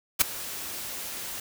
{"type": "noise with ADSR envelope", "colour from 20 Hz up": "white", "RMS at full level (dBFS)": -17, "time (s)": [0.19, 1.4], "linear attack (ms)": 23, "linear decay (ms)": 10, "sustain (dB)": -19, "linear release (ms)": 3, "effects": []}